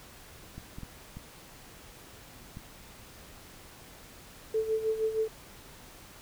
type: clicks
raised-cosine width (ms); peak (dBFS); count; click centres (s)
5; -29; 5; 0.58 / 0.785 / 0.833 / 1.17 / 2.571
type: tone with tremolo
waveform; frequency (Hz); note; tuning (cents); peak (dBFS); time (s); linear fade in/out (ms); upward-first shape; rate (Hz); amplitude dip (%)
sine; 440; A4; 0; -24; 4.54-5.28; 5; sine; 6.4; 70
effects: pink hiss -51 dBFS RMS until 6.21 s